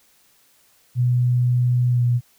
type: tone with pitch glide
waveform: sine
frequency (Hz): 123.47 to 121.42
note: B2 to B2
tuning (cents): 0 to -29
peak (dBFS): -15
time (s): 0.95-2.21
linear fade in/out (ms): 50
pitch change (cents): -29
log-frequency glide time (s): 1.89-2.02
effects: white hiss -58 dBFS RMS until 2.38 s